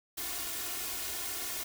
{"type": "noise with comb filter", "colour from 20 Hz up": "white", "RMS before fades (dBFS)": -37, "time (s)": [0.17, 1.64], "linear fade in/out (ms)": 10, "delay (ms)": 2.8, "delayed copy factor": 0.95, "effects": []}